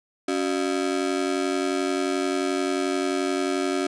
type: ring-modulated tone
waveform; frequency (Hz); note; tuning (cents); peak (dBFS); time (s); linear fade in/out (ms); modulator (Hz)
35% pulse; 326.1; E4; -19; -18; 0.28-3.87; 5; 45.7
effects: resampled to 22050 Hz